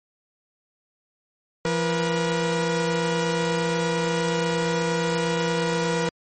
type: tone pair together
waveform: sawtooth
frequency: 169.82 / 481 Hz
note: F3 / B4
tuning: -48 / -46 cents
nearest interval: octave + tritone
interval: 1802 cents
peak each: -21 / -20 dBFS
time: 1.65-6.09 s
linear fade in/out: 2 ms
effects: MP3 32 kbps